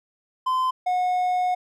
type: tone pair in turn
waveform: triangle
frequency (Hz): 1029 / 727.6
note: C6 / F#5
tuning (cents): -29 / -29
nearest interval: tritone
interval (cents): 600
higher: first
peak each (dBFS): -18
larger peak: neither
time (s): 0.46-0.71 / 0.86-1.55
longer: second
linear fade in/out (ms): 10
effects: none